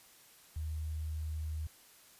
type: tone with sample-and-hold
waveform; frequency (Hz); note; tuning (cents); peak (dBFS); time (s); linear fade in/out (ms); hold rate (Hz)
sine; 77.78; D#2; 0; -35; 0.56-1.67; 5; 11025
effects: white hiss -60 dBFS RMS until 2.19 s + resampled to 32000 Hz